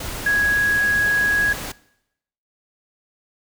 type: tone in noise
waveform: sine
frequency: 1661.2 Hz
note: G#6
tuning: in tune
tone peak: -15 dBFS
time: 0.26-1.53 s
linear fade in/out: 5 ms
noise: pink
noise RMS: -30 dBFS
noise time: 0-1.72 s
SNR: +12 dB
effects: noise-tail reverb RT60 0.8 s tail -20 dB re dry